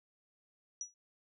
sine tone with exponential decay, 5850 Hz, F#8, 21 cents flat, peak -34 dBFS, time 0.81-0.94 s, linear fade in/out 1 ms, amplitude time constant 27 ms, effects none

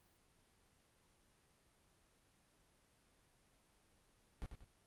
brown noise with echo, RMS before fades -44 dBFS, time 4.42-4.46 s, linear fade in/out 0 ms, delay 93 ms, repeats 2, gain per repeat -7 dB, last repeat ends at 4.646 s, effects pink hiss -73 dBFS RMS until 4.86 s + Opus 32 kbps

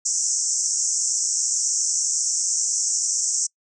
pink band-pass noise, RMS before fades -23 dBFS, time 0.05-3.47 s, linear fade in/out 10 ms, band 5600 to 8100 Hz, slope 96 dB/octave, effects noise-tail reverb RT60 0.1 s tail -26 dB re dry

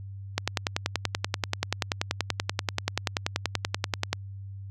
click train, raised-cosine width 0.2 ms, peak -7 dBFS, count 40, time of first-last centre 0.38-4.13 s, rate 10.4 Hz, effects added 98 Hz sine -37 dBFS peak until 4.7 s

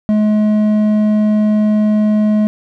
sine tone with hard clipping, 212.3 Hz, G#3, 38 cents sharp, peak -11 dBFS, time 0.09-2.47 s, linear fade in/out 0 ms, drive 6 dB, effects none

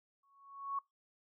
sine tone with exponential growth, 1108.7 Hz, C#6, in tune, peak -32 dBFS, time 0.23-0.79 s, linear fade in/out 5 ms, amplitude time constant 120 ms, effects noise-tail reverb RT60 0.2 s tail -24 dB re dry

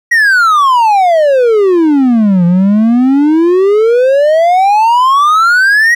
triangle exponential two-way sweep, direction down then up, 1927 to 170.4 to 1927 Hz, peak -3 dBFS, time 0.11-5.95 s, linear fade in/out 10 ms, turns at 2.45 s, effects none

